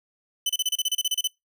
sawtooth tone bursts, 3018 Hz, F#7, 34 cents sharp, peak -18 dBFS, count 13, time 0.46-1.275 s, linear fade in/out 5 ms, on 35 ms, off 30 ms, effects noise-tail reverb RT60 0.2 s tail -26 dB re dry

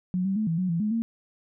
sine tone with pitch steps, 182.5 / 193.3 / 216.1 / 164.3 / 184.2 / 167.6 / 212.2 / 228.5 Hz, F#3 / G3 / A3 / E3 / F#3 / E3 / G#3 / A#3, -24 / -24 / -31 / -5 / -7 / +29 / +38 / -34 cents, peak -23 dBFS, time 0.14-1.02 s, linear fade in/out 0 ms, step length 110 ms, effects none

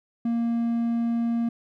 triangle tone, 233.1 Hz, A#3, in tune, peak -20 dBFS, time 0.25-1.49 s, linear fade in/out 5 ms, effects none

